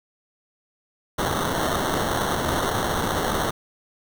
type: noise with sample-and-hold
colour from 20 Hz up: blue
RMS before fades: -24 dBFS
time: 1.18-3.51 s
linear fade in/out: 10 ms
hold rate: 2450 Hz
effects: none